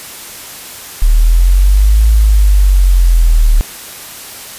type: linear two-way sweep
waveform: sine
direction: up then down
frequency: 36.71 to 54.9 to 36.71 Hz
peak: -4 dBFS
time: 1.02-3.61 s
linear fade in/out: 0 ms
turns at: 2.08 s
effects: white hiss -29 dBFS RMS until 4.58 s + resampled to 32000 Hz